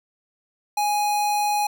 square tone with notch filter, 830.6 Hz, G#5, in tune, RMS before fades -22 dBFS, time 0.77-1.67 s, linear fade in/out 5 ms, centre 1900 Hz, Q 1.8, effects none

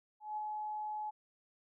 sine tone with ADSR envelope, 850 Hz, G#5, 40 cents sharp, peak -35 dBFS, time 0.2-1.11 s, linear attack 170 ms, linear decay 22 ms, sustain -2 dB, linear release 18 ms, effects none

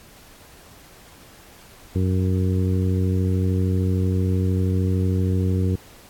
harmonic tone, 93.1 Hz, F#2, 11 cents sharp, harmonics 1 / 2 / 3 / 4 / 5, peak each -19 / -25 / -29 / -31 / -33 dBFS, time 1.95-5.76 s, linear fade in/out 10 ms, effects pink hiss -48 dBFS RMS until 6.09 s + AAC 64 kbps

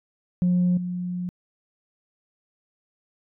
sine tone with level steps, 178.8 Hz, F3, 41 cents sharp, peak -16 / -26 dBFS, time 0.42-1.29 s, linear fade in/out 0 ms, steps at 0.77 s, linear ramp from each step 5 ms, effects tanh soft clip ceiling -15 dBFS

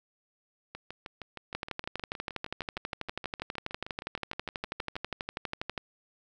two click trains, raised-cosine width 0.3 ms, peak -17 / -24 dBFS, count 53 / 28, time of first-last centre 1.55-5.778 / 0.75-4.956 s, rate 12.3 / 6.42 Hz, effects none

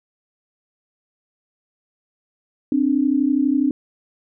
sine tone pair together, 262.8 / 295 Hz, C4 / D4, +8 / +8 cents, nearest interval major second, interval 200 cents, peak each -18 dBFS, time 2.72-3.71 s, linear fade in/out 2 ms, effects none

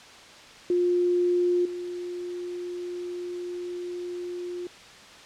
sine tone with level steps, 354.2 Hz, F4, 24 cents sharp, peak -20 / -31 dBFS, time 0.7-4.67 s, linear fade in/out 2 ms, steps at 1.65 s, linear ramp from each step 5 ms, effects white hiss -47 dBFS RMS until 5.25 s + low-pass 5000 Hz 12 dB/octave

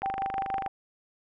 click train, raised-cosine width 0.5 ms, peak -19 dBFS, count 17, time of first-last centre 0.02-0.663 s, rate 24.9 Hz
sine tone with tremolo, 780 Hz, G5, 9 cents flat, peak -26 dBFS, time 0.03-0.68 s, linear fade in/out 5 ms, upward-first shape triangle, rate 6.2 Hz, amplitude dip 60%
effects none

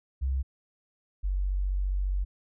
sine tone pair in turn, 66.2 / 47.35 Hz, C2 / F#1, +21 / +41 cents, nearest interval tritone, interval 580 cents, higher first, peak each -25 / -25 dBFS, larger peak neither, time 0.21-0.43 / 1.23-2.25 s, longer second, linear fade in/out 20 ms, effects none

